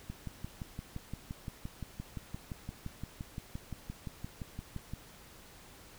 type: click train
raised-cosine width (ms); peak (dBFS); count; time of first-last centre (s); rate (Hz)
5; -27; 29; 0.1-4.936; 5.79
effects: pink hiss -55 dBFS RMS until 5.98 s